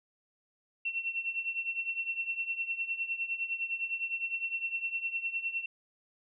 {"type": "tone with tremolo", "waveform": "sine", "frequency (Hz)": 2711, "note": "E7", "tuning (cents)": 48, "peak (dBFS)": -28, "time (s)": [0.85, 5.66], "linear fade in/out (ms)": 5, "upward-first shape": "triangle", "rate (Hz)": 9.8, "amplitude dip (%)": 85, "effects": []}